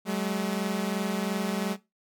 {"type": "tone pair together", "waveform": "sawtooth", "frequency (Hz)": [190.41, 213.3], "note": ["F#3", "G#3"], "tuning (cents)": [50, 46], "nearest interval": "major second", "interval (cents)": 196, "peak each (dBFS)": -26, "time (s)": [0.05, 1.77], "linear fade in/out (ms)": 50, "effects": ["noise-tail reverb RT60 0.2 s tail -17 dB re dry"]}